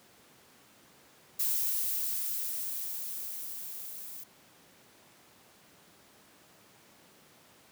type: noise with level ramp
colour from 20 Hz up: violet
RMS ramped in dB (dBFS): -29 to -44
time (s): 1.39-4.24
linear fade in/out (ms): 10
effects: pink hiss -59 dBFS RMS until 7.71 s + high-pass 150 Hz 12 dB/octave